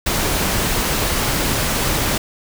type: noise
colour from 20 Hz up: pink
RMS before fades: -19 dBFS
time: 0.06-2.18 s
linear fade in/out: 5 ms
effects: none